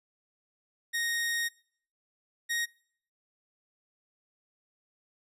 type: tone pair in turn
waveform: sawtooth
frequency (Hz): 1864.7 / 1873.8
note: A#6 / A#6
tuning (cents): 0 / +8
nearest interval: unison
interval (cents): 8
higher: second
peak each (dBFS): -25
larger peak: neither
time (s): 0.93-1.49 / 2.49-2.66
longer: first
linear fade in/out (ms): 20
effects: noise-tail reverb RT60 0.6 s tail -25 dB re dry + resampled to 32000 Hz